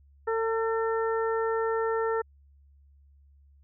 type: harmonic tone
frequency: 450 Hz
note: A4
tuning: 39 cents sharp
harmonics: 1 / 2 / 3 / 4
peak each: -26 / -33 / -34 / -38 dBFS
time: 0.27-2.22 s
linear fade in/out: 10 ms
effects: added 70 Hz sine -55 dBFS peak until 3.63 s